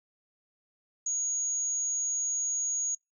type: tone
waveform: sine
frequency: 6680 Hz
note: G#8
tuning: 9 cents sharp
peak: -28 dBFS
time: 1.06-2.95 s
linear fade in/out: 5 ms
effects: noise-tail reverb RT60 0.2 s tail -26 dB re dry